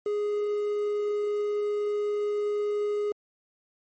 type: tone with quantisation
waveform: triangle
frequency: 415.3 Hz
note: G#4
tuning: in tune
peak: -23 dBFS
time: 0.06-3.12 s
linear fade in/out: 2 ms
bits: 8
effects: MP3 32 kbps